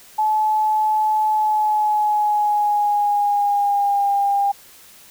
sine tone with pitch glide, 860 to 802.4 Hz, A5 to G5, -40 to +40 cents, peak -15 dBFS, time 0.18-4.52 s, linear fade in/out 10 ms, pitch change -120 cents, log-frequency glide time 1.29-4.11 s, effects white hiss -46 dBFS RMS until 5.1 s

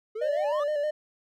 triangle exponential sweep, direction up, 417.5 to 1244.5 Hz, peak -29 dBFS, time 0.15-0.64 s, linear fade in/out 10 ms
triangle tone with vibrato, 593 Hz, D5, 17 cents sharp, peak -23 dBFS, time 0.21-0.91 s, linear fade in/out 10 ms, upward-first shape square, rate 6.4 Hz, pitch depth 39 cents each way
effects none

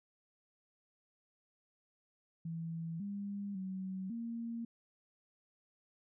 sine tone with pitch steps, 164.8 / 201.3 / 188.7 / 231.8 Hz, E3 / G3 / F#3 / A#3, 0 / +46 / +34 / -10 cents, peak -38 dBFS, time 2.45-4.65 s, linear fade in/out 5 ms, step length 550 ms, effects none

